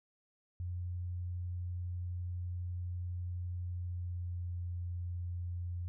sine tone with pitch glide, 88.8 to 87.88 Hz, F2 to F2, +29 to +11 cents, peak -36 dBFS, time 0.6-5.88 s, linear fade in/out 0 ms, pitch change -18 cents, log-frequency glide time 3.64-4.59 s, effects none

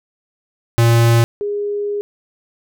square / sine tone pair in turn, 116.54 / 410.5 Hz, A#2 / G#4, 0 / -20 cents, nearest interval octave + minor seventh, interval 2180 cents, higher second, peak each -10 / -18 dBFS, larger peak first, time 0.78-1.24 / 1.41-2.01 s, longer second, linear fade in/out 0 ms, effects none

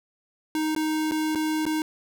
square tone with dropouts, 311.4 Hz, D#4, 2 cents sharp, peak -24 dBFS, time 0.55-1.82 s, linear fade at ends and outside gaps 1 ms, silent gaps 0.75-0.762 / 1.112-1.119 / 1.35-1.356 / 1.654-1.664 s, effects 11-bit

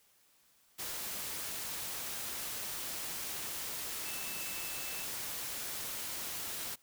sine tone in noise, 2637 Hz, E7, in tune, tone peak -47 dBFS, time 4.04-5.05 s, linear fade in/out 20 ms, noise white, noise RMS -40 dBFS, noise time 0.78-6.76 s, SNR -10 dB, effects white hiss -68 dBFS RMS until 6.82 s

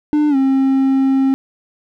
triangle tone with pitch glide, 299.1 to 268 Hz, D4 to C4, +32 to +42 cents, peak -9 dBFS, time 0.13-1.34 s, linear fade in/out 0 ms, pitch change -190 cents, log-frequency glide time 0.29-0.36 s, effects none

